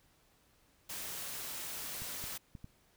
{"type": "noise", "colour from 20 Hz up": "white", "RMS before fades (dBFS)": -42, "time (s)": [0.89, 2.38], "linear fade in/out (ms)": 10}
{"type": "clicks", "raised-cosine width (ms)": 5, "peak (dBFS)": -34, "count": 4, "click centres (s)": [2.02, 2.24, 2.552, 2.644]}
{"effects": ["pink hiss -69 dBFS RMS until 2.96 s"]}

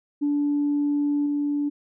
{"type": "tone with level steps", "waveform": "sine", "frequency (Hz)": 290, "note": "D4", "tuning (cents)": -22, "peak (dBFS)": [-19, -21], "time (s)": [0.21, 1.7], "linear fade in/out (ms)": 20, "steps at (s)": 1.26, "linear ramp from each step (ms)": 2, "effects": ["tanh soft clip ceiling -16 dBFS"]}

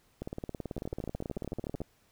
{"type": "two click trains", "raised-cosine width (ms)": 2, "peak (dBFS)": [-23, -23], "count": [15, 30], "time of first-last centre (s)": [[0.78, 1.817], [0.22, 1.805]], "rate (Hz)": [13.5, 18.3], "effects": ["pink hiss -68 dBFS RMS until 2.11 s"]}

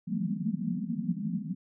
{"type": "band-pass noise", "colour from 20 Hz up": "white", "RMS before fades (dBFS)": -32, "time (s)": [0.07, 1.55], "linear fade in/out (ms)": 10, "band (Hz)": [160, 240], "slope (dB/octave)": 96, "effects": []}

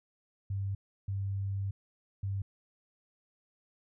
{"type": "tone bursts at uneven times", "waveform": "sine", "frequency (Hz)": 98.3, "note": "G2", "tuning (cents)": 5, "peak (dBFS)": -31, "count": 3, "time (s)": [[0.5, 0.75], [1.08, 1.71], [2.23, 2.42]], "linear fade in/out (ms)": 5, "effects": []}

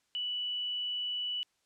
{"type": "tone", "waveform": "sine", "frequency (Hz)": 2960, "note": "F#7", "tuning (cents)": 0, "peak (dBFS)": -32, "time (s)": [0.15, 1.43], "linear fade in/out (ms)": 0, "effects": ["white hiss -75 dBFS RMS until 1.65 s", "low-pass 8000 Hz 12 dB/octave"]}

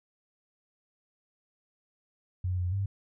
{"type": "tone with pitch steps", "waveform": "sine", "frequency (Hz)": [91.2, 89.5, 98.4], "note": ["F#2", "F2", "G2"], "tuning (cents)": [-24, 43, 7], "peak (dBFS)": -27, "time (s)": [2.44, 2.86], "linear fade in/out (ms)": 5, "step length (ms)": 140, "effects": []}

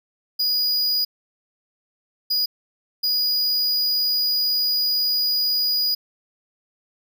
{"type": "tone bursts at uneven times", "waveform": "square", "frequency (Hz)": 4911, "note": "D#8", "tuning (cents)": -23, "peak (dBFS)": -19, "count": 3, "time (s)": [[0.39, 1.05], [2.3, 2.46], [3.03, 5.95]], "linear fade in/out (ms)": 10, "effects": []}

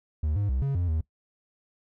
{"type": "tone with pitch steps", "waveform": "triangle", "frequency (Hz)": [76.2, 101.9, 64.5, 138, 88.1, 79.4], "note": ["D#2", "G#2", "C2", "C#3", "F2", "D#2"], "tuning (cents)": [-36, -32, -24, -7, 16, 36], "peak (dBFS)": -22, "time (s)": [0.23, 1.01], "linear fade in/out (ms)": 5, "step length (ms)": 130, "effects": ["noise-tail reverb RT60 0.1 s tail -20 dB re dry"]}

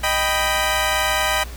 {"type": "chord", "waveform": "15% pulse", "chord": "Eb augmented", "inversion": "none", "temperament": "equal", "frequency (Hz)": [622.3, 784, 987.8], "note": ["Eb5", "G5", "B5"], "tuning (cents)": [0, 0, 0], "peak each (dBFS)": -16, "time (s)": [0.03, 1.44], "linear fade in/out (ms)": 10, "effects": ["added 60 Hz sine -31 dBFS peak until 1.56 s", "pink hiss -40 dBFS RMS until 1.56 s"]}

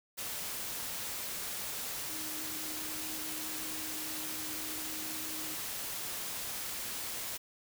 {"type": "tone in noise", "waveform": "sine", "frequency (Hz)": 311.1, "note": "D#4", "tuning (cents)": 0, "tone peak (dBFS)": -47, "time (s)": [2.09, 5.56], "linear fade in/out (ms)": 20, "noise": "white", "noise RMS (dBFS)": -39, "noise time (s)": [0.17, 7.38], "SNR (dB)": -11, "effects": []}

